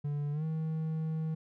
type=tone with pitch glide; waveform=triangle; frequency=145.6 to 158.78 Hz; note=D3 to D#3; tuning=-15 to +35 cents; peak=-29 dBFS; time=0.04-1.35 s; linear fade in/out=10 ms; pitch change=+150 cents; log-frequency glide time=0.32-0.44 s; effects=none